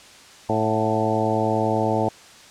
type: harmonic tone with a mistuned harmonic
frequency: 110 Hz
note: A2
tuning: in tune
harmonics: 1 / 2 / 3 / 4 / 5 / 6 / 7 / 8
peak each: -27 / -27 / -27 / -27 / -27 / -27 / -27 / -27 dBFS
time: 0.49-2.09 s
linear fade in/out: 5 ms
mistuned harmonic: 7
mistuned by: -45 cents
effects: white hiss -46 dBFS RMS until 2.5 s + low-pass 7000 Hz 12 dB/octave